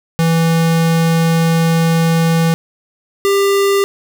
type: tone pair in turn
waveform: square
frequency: 164.81 / 397.2 Hz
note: E3 / G4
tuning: 0 / +23 cents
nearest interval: octave + minor third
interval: 1523 cents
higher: second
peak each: -11 dBFS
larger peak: neither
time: 0.19-2.54 / 3.25-3.84 s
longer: first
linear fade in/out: 0 ms
effects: none